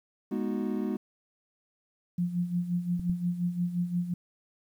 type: chord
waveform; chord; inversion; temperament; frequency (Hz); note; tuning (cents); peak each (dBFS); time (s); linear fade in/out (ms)
triangle; G# minor seventh; none; equal with one note detuned; 207.7 / 244.4 / 311.1 / 370; G#3 / B3 / D#4 / F#4; 0 / -18 / 0 / 0; -30 / -31 / -34 / -34; 0.31-0.97; 10
type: tone with tremolo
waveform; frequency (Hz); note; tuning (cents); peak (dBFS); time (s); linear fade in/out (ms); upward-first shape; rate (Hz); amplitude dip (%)
sine; 175.9; F3; +13; -24; 2.18-4.14; 5; sine; 5.7; 70
type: clicks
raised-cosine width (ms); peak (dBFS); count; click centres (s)
5; -25; 2; 2.996 / 3.097
effects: 10-bit

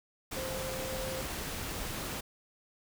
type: tone in noise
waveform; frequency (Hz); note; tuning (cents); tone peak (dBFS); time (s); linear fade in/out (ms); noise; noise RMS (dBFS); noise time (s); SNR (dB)
sine; 523.3; C5; 0; -38; 0.36-1.22; 10; pink; -38; 0.31-2.21; -3
effects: none

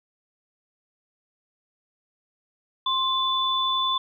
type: tone pair together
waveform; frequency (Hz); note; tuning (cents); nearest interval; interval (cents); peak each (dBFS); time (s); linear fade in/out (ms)
sine; 1052 / 3490; C6 / A7; +9 / -15; octave + major sixth; 2076; -24; 2.86-3.98; 5
effects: none

